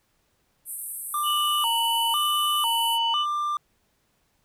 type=band-pass noise; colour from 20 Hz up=white; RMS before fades=-35 dBFS; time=0.65-2.99 s; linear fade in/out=50 ms; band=8400 to 13000 Hz; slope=96 dB/octave
type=tone with vibrato; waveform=triangle; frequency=1046.5 Hz; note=C6; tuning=in tune; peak=-22 dBFS; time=1.14-3.57 s; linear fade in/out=2 ms; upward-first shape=square; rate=1 Hz; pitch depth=220 cents each way
type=tone with pitch glide; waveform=sine; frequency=2960 to 2979 Hz; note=F#7 to F#7; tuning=0 to +11 cents; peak=-24 dBFS; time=1.23-3.26 s; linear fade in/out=50 ms; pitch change=+11 cents; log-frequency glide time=1.65-1.99 s
effects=pink hiss -69 dBFS RMS until 4.44 s